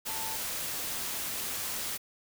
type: tone in noise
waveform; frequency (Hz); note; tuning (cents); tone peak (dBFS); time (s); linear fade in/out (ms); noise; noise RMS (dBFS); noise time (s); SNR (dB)
sine; 886; A5; +12; -40; 0.07-0.37; 20; white; -35; 0.05-1.98; -8
effects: none